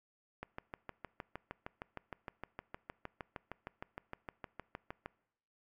click train, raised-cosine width 0.5 ms, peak -27 dBFS, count 31, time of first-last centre 0.43-5.06 s, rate 6.48 Hz, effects noise-tail reverb RT60 0.8 s tail -22 dB re dry

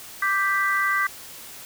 sine chord, G major, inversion second, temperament equal, 1174.7 / 1568 / 1975.5 Hz, D6 / G6 / B6, 0 / 0 / 0 cents, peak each -24 dBFS, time 0.22-1.07 s, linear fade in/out 5 ms, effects white hiss -41 dBFS RMS until 1.65 s

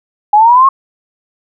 sine linear sweep, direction up, 817 to 1100 Hz, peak -3 dBFS, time 0.33-0.69 s, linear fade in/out 5 ms, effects none

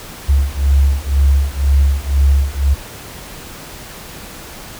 sine beating tone pair, 68.4 / 70.4 Hz, C#2 / C#2, -23 / +27 cents, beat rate 2 Hz, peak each -13 / -13 dBFS, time 0.28-2.75 s, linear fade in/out 20 ms, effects pink hiss -33 dBFS RMS until 4.79 s

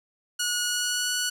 10% pulse tone with pitch glide, 1452 to 1473.1 Hz, F#6 to F#6, -33 to -8 cents, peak -16 dBFS, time 0.39-1.3 s, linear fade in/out 10 ms, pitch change +25 cents, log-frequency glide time 0.62-1.11 s, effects none

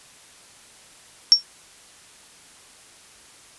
sine tone with exponential decay, 5490 Hz, F8, 31 cents flat, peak -4 dBFS, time 1.32-1.43 s, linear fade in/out 0 ms, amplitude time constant 22 ms, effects white hiss -49 dBFS RMS until 3.58 s + resampled to 24000 Hz

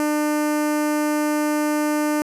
sawtooth tone with notch filter, 300 Hz, D4, 37 cents sharp, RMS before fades -21 dBFS, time 0-2.22 s, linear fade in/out 0 ms, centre 3600 Hz, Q 0.97, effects resampled to 32000 Hz

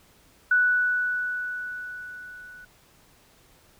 sine tone with level ramp, 1480 Hz, F#6, in tune, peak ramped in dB -16 to -43 dBFS, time 0.51-2.65 s, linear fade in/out 5 ms, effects pink hiss -58 dBFS RMS until 3.79 s

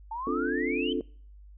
sine exponential sweep, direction up, 870 to 3136 Hz, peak -32 dBFS, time 0.11-0.93 s, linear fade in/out 5 ms
sine chord, D minor seventh, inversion third, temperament equal, 261.6 / 293.7 / 349.2 / 440 Hz, C4 / D4 / F4 / A4, 0 / 0 / 0 / 0 cents, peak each -32 dBFS, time 0.27-1.01 s, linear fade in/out 2 ms
effects noise-tail reverb RT60 0.5 s tail -24 dB re dry + added 50 Hz sine -47 dBFS peak until 1.57 s

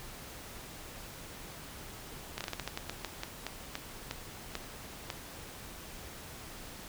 slowing click train, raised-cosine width 0.2 ms, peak -18 dBFS, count 16, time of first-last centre 2.38-5.102 s, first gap 27 ms, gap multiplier 1.24, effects pink hiss -47 dBFS RMS until 6.88 s

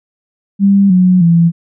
sine tone with pitch steps, 198.2 / 182.8 / 168.6 Hz, G3 / F#3 / E3, +19 / -21 / +39 cents, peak -5 dBFS, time 0.59-1.52 s, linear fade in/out 50 ms, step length 310 ms, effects none

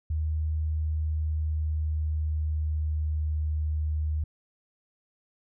sine tone with pitch glide, 77.78 to 76.71 Hz, D#2 to D#2, 0 to -24 cents, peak -25 dBFS, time 0.1-4.24 s, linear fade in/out 5 ms, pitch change -24 cents, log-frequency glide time 0.68-3.36 s, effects none

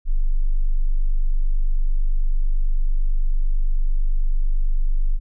sine tone, 24.5 Hz, G0, in tune, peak -14 dBFS, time 0.05-5.2 s, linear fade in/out 50 ms, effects none

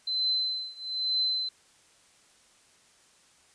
sine tone with tremolo, 4060 Hz, B7, 47 cents sharp, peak -23 dBFS, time 0.07-1.49 s, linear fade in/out 5 ms, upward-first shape triangle, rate 1.1 Hz, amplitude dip 95%, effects white hiss -61 dBFS RMS until 3.54 s + resampled to 22050 Hz

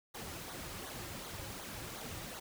pink noise with flanger, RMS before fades -45 dBFS, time 0.14-2.4 s, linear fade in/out 10 ms, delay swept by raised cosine 0.38 to 4.68 ms, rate 2.7 Hz, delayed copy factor -0.65, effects none

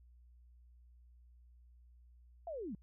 sine linear sweep, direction down, 706 to 170 Hz, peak -40 dBFS, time 2.47-2.75 s, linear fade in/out 2 ms, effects added 60 Hz sine -59 dBFS peak until 2.82 s

